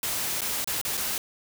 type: noise with dropouts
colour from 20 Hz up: white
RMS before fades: -29 dBFS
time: 0.03-1.18 s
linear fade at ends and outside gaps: 1 ms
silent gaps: 0.408-0.417 / 0.644-0.674 / 0.814-0.85 / 0.971-0.975 s
effects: none